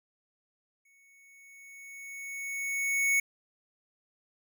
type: tone with exponential growth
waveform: square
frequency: 2217 Hz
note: C#7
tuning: in tune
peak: -23 dBFS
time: 0.85-3.2 s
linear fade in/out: 5 ms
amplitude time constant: 510 ms
effects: none